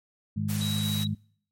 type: harmonic tone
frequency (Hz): 51.91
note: G#1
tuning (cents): 0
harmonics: 2 / 3 / 4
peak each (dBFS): -30 / -32 / -30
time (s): 0.36-1.15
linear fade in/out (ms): 10
type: noise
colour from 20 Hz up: white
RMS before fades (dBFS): -37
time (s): 0.48-1.05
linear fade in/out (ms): 20
type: tone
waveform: sine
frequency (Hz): 3861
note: B7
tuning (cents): -40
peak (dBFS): -32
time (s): 0.61-1.07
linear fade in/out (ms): 2
effects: noise-tail reverb RT60 0.6 s tail -26 dB re dry + MP3 64 kbps